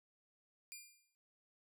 10% pulse tone with exponential decay, 2400 Hz, D7, 37 cents sharp, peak -37 dBFS, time 0.72-1.15 s, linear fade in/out 0 ms, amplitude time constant 92 ms, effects noise-tail reverb RT60 0.4 s tail -23 dB re dry

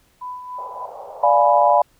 sine tone with tremolo, 997 Hz, B5, 16 cents sharp, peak -27 dBFS, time 0.21-0.86 s, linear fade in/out 10 ms, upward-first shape sine, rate 3.4 Hz, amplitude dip 50%
white band-pass noise, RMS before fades -36 dBFS, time 0.58-1.74 s, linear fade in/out 5 ms, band 480 to 930 Hz, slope 48 dB/octave
sine chord, D diminished seventh, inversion none, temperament equal with one note detuned, 587.3 / 698.5 / 836.9 / 987.8 Hz, D5 / F5 / Ab5 / Cb6, 0 / 0 / +13 / 0 cents, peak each -17 dBFS, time 1.23-1.82 s, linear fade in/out 5 ms
effects pink hiss -59 dBFS RMS until 1.99 s

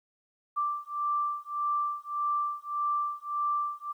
sine beating tone pair, 1174.7 / 1176.4 Hz, D6 / D6, 0 / +3 cents, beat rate 1.7 Hz, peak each -31 dBFS, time 0.56-3.93 s, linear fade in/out 20 ms, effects 11-bit

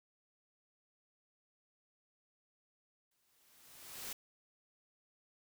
white noise with exponential growth, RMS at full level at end -42 dBFS, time 3.11-4.13 s, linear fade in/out 5 ms, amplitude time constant 220 ms, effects none

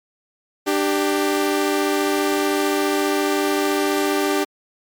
sawtooth tone pair together, 297.8 / 392 Hz, D4 / G4, +24 / 0 cents, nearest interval perfect fourth, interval 476 cents, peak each -17 / -16 dBFS, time 0.66-4.45 s, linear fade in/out 20 ms, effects MP3 96 kbps

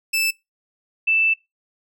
sawtooth / sine tone pair in turn, 2637 / 2647 Hz, E7 / E7, 0 / +7 cents, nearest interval unison, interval 7 cents, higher second, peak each -15 dBFS, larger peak neither, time 0.13-0.31 / 1.07-1.34 s, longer second, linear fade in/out 10 ms, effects noise-tail reverb RT60 0.2 s tail -22 dB re dry

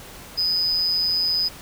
triangle tone with amplitude modulation, 4997 Hz, D#8, 7 cents sharp, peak -14 dBFS, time 0.37-1.49 s, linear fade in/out 20 ms, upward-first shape sine, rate 171 Hz, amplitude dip 60%, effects tanh soft clip ceiling -14 dBFS + pink hiss -41 dBFS RMS until 1.61 s

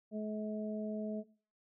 harmonic tone, 213.7 Hz, G#3, 50 cents sharp, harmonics 1 / 2 / 3, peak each -37 / -44 / -43 dBFS, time 0.11-1.24 s, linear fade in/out 50 ms, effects noise-tail reverb RT60 0.4 s tail -18 dB re dry

